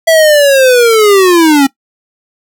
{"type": "linear sweep", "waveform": "square", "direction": "down", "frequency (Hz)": [661, 267.5], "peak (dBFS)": -4, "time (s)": [0.07, 1.67], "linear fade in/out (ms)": 10, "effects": ["noise-tail reverb RT60 0.1 s tail -19 dB re dry"]}